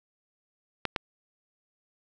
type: clicks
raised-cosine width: 0.3 ms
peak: -11 dBFS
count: 2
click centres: 0.853 / 0.962 s
effects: none